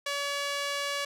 sawtooth tone with band-pass filter, 568 Hz, C#5, 42 cents sharp, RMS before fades -32 dBFS, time 0.06-1.05 s, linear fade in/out 5 ms, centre 3300 Hz, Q 0.59, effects none

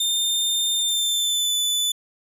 sawtooth tone with pitch glide, 3616 to 3493 Hz, A7 to A7, +47 to -13 cents, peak -17 dBFS, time 0-1.92 s, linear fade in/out 5 ms, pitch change -60 cents, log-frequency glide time 0.75-1.55 s, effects resampled to 32000 Hz

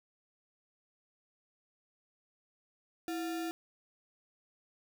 sine tone with sample-and-hold, 330 Hz, E4, 2 cents sharp, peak -34 dBFS, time 3.08-3.51 s, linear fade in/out 0 ms, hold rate 1050 Hz, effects none

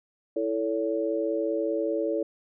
sine chord, A major, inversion second, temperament equal with one note detuned, 329.6 / 440 / 565 Hz, E4 / A4 / C#5, 0 / 0 / +33 cents, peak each -29 dBFS, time 0.36-2.23 s, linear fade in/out 5 ms, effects none

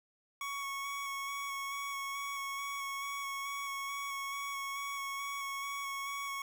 25% pulse tone with vibrato, 1111 Hz, C#6, 4 cents sharp, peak -33 dBFS, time 0.41-6.42 s, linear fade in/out 2 ms, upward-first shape square, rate 2.3 Hz, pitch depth 12 cents each way, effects 10-bit

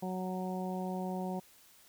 harmonic tone, 185 Hz, F#3, in tune, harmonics 1 / 2 / 3 / 4 / 5, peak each -36 / -42 / -44 / -42 / -46 dBFS, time 0.02-1.4 s, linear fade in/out 10 ms, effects white hiss -61 dBFS RMS until 1.88 s

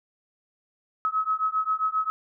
sine beating tone pair, 1279 / 1286.5 Hz, D#6 / E6, +47 / -43 cents, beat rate 7.5 Hz, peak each -26 dBFS, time 1.05-2.1 s, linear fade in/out 0 ms, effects none

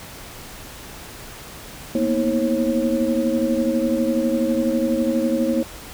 sine tone cluster, 232.3 / 244.4 / 319.4 / 542 Hz, A#3 / B3 / D#4 / C#5, -6 / -18 / +45 / -39 cents, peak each -23 dBFS, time 1.95-5.63 s, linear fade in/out 2 ms, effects pink hiss -38 dBFS RMS until 5.93 s

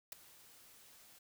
white noise with ADSR envelope, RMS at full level -41 dBFS, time 0.12-1.19 s, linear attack 4 ms, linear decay 9 ms, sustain -20 dB, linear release 9 ms, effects none

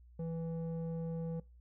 square tone with low-pass filter, 164.81 Hz, E3, in tune, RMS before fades -39 dBFS, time 0.19-1.4 s, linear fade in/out 5 ms, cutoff 480 Hz, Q 1.6, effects noise-tail reverb RT60 0.3 s tail -23 dB re dry + added 60 Hz sine -56 dBFS peak until 1.6 s

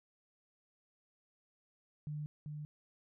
sine tone with echo, 149.9 Hz, D3, 36 cents sharp, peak -38 dBFS, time 2.07-2.26 s, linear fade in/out 0 ms, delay 390 ms, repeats 1, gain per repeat -3 dB, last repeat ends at 2.65 s, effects none

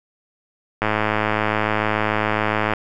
click train, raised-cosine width 0.5 ms, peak -4 dBFS, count 206, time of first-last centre 0.82-2.736 s, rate 107 Hz, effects none

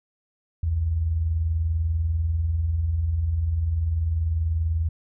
sine tone pair together, 62.1 / 82.41 Hz, B1 / E2, +10 / 0 cents, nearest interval perfect fourth, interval 490 cents, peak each -32 / -21 dBFS, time 0.63-4.89 s, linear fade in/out 5 ms, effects none

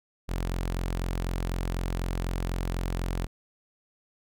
sawtooth tone, 44.03 Hz, F1, 15 cents sharp, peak -24 dBFS, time 0.28-3.27 s, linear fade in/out 20 ms, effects none

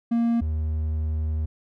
triangle tone pair in turn, 233.1 / 77.79 Hz, A#3 / D#2, 0 / 0 cents, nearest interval octave + perfect fifth, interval 1900 cents, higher first, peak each -17 / -21 dBFS, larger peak first, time 0.11-0.41 / 0.41-1.46 s, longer second, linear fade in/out 10 ms, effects none

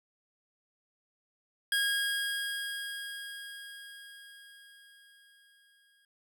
25% pulse tone with exponential decay, 1635 Hz, G#6, 28 cents flat, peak -22 dBFS, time 1.72-6.05 s, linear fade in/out 2 ms, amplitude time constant 940 ms, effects none

